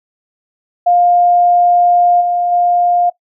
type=tone with level steps; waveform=sine; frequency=705 Hz; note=F5; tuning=16 cents sharp; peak=-7 / -12 / -9 dBFS; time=0.86-3.1 s; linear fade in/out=10 ms; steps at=2.2 / 2.51 s; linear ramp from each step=20 ms; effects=noise-tail reverb RT60 0.1 s tail -18 dB re dry